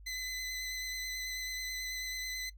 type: tone with vibrato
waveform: 20% pulse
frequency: 2023 Hz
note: B6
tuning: 41 cents sharp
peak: -32 dBFS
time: 0.06-2.5 s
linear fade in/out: 10 ms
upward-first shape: sine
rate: 9.2 Hz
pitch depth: 17 cents each way
effects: noise-tail reverb RT60 0.1 s tail -20 dB re dry + added 50 Hz sine -50 dBFS peak until 2.57 s